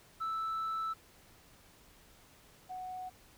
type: tone pair in turn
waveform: sine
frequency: 1317 / 739.5 Hz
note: E6 / F#5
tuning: -2 / -1 cents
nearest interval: minor seventh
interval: 999 cents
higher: first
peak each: -31 / -39 dBFS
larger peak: first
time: 0.2-0.94 / 2.69-3.1 s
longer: first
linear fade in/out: 20 ms
effects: tanh soft clip ceiling -32 dBFS + pink hiss -61 dBFS RMS until 3.37 s

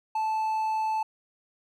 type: tone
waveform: triangle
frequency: 875 Hz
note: A5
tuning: 10 cents flat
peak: -23 dBFS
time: 0.15-1.03 s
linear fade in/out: 5 ms
effects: none

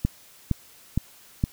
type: click train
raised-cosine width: 5 ms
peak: -9 dBFS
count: 4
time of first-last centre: 0.05-1.439 s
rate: 2.16 Hz
effects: white hiss -52 dBFS RMS until 1.52 s

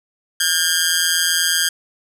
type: tone with amplitude modulation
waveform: 10% pulse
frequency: 1611 Hz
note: G6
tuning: 47 cents sharp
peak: -3 dBFS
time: 0.4-1.69 s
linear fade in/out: 5 ms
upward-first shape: sine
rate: 168 Hz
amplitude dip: 80%
effects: none

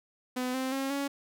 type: tone with pitch steps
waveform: sawtooth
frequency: 252.2 / 261.1 / 270.3 / 279.8 Hz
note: B3 / C4 / C#4 / C#4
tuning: +36 / -3 / -44 / +16 cents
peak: -26 dBFS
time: 0.36-1.08 s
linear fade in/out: 10 ms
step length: 180 ms
effects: none

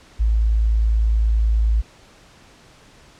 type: tone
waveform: sine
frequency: 54.9 Hz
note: A1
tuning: 3 cents flat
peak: -14 dBFS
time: 0.19-1.82 s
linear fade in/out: 20 ms
effects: pink hiss -49 dBFS RMS until 3.19 s + low-pass 7000 Hz 12 dB/octave

